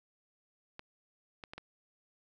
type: clicks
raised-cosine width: 0.3 ms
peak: -28 dBFS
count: 4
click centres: 0.794 / 1.438 / 1.535 / 1.58 s
effects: none